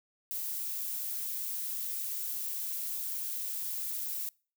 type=noise; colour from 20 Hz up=violet; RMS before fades=-36 dBFS; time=0.31-4.29 s; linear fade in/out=0 ms; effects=noise-tail reverb RT60 0.4 s tail -26 dB re dry